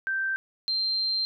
sine tone pair in turn, 1563 / 4153 Hz, G6 / C8, -6 / -14 cents, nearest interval octave + perfect fourth, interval 1692 cents, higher second, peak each -25 / -24 dBFS, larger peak second, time 0.07-0.36 / 0.68-1.25 s, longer second, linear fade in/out 0 ms, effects none

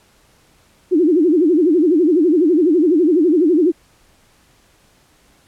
sine tone with vibrato, 329.6 Hz, E4, in tune, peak -10 dBFS, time 0.91-3.72 s, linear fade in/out 20 ms, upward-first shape sine, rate 12 Hz, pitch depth 210 cents each way, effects pink hiss -54 dBFS RMS until 5.47 s + low-pass 12000 Hz 12 dB/octave

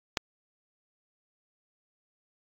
click, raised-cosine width 0.2 ms, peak -9 dBFS, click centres 0.172 s, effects AAC 64 kbps

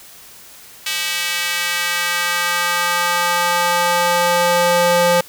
square tone with high-pass filter sweep, 174.61 Hz, F3, in tune, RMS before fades -17 dBFS, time 0.86-5.21 s, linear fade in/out 5 ms, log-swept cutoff 2700 to 460 Hz, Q 1.3, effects white hiss -41 dBFS RMS until 5.28 s

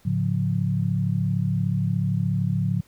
sine tone cluster, 107.7 / 141.1 / 178.2 Hz, A2 / C#3 / F3, -37 / +31 / +35 cents, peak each -25 dBFS, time 0.05-2.81 s, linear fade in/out 10 ms, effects pink hiss -58 dBFS RMS until 2.87 s

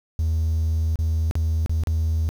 triangle tone with dropouts, 80.1 Hz, E2, 49 cents flat, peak -16 dBFS, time 0.19-2.29 s, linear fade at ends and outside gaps 0 ms, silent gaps 0.957-0.989 / 1.311-1.354 / 1.661-1.695 / 1.836-1.872 s, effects tanh soft clip ceiling -14 dBFS + 8-bit

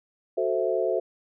sine chord, F# half-diminished seventh, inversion none, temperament equal, 370 / 440 / 523.3 / 659.3 Hz, F#4 / A4 / C5 / E5, 0 / 0 / 0 / 0 cents, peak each -28 dBFS, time 0.37-1 s, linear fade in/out 10 ms, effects none

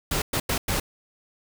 pink noise bursts at uneven times, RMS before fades -25 dBFS, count 4, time 0.11-0.22 / 0.33-0.4 / 0.49-0.58 / 0.68-0.8 s, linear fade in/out 5 ms, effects none

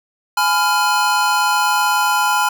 square chord, F diminished, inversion first, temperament just, 838.1 / 1005.8 / 1396.9 Hz, Ab5 / Cb6 / F6, +16 / +31 / 0 cents, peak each -19 dBFS, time 0.37-2.49 s, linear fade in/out 5 ms, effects none

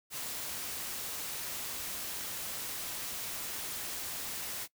white noise, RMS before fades -39 dBFS, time 0.1-4.68 s, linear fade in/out 50 ms, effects noise-tail reverb RT60 0.1 s tail -22 dB re dry

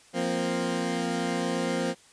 20% pulse chord, F suspended fourth, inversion none, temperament equal, 174.61 / 233.1 / 261.6 Hz, F3 / Bb3 / C4, 0 / 0 / 0 cents, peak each -26 dBFS, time 0.13-1.95 s, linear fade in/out 50 ms, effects white hiss -56 dBFS RMS until 2.12 s + resampled to 22050 Hz

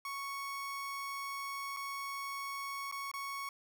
30% pulse tone with dropouts, 1108.7 Hz, C#6, in tune, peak -36 dBFS, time 0.05-3.49 s, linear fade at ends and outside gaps 2 ms, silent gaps 1.765-1.769 / 2.914-2.923 / 3.115-3.138 s, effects none

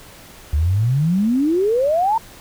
sine exponential sweep, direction up, 70.1 to 932.3 Hz, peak -14 dBFS, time 0.53-2.18 s, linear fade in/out 5 ms, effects pink hiss -42 dBFS RMS until 2.4 s

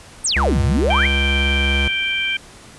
sine exponential two-way sweep, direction down then up, 9860 to 83.9 to 2385 Hz, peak -16 dBFS, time 0.24-1.07 s, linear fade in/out 10 ms, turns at 0.62 s
square tone, 69.3 Hz, C#2, in tune, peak -18 dBFS, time 0.36-1.88 s, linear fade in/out 5 ms
harmonic tone, 784 Hz, G5, in tune, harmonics 2 / 3 / 4, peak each -27 / -20 / -23 dBFS, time 0.9-2.37 s, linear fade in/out 5 ms
effects pink hiss -42 dBFS RMS until 2.78 s + resampled to 24000 Hz

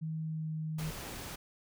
sine tone with pitch glide, 158.7 to 156.97 Hz, D#3 to D#3, +35 to +16 cents, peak -34 dBFS, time 0.01-0.91 s, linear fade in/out 20 ms, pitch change -19 cents, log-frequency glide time 0.21-0.52 s
pink noise, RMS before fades -43 dBFS, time 0.78-1.36 s, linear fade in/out 10 ms
effects none

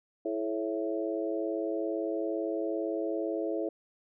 harmonic tone with a mistuned harmonic, 110 Hz, A2, in tune, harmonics 3 / 4 / 5 / 6, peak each -33 / -35 / -36 / -37 dBFS, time 0.25-3.69 s, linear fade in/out 5 ms, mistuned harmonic 4, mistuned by -49 cents, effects none

